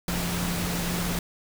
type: tone in noise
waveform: sine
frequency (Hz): 174.61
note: F3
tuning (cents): 0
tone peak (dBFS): -29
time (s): 0.08-1.19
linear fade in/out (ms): 2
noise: pink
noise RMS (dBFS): -30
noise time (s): 0.08-1.19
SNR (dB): -2
effects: none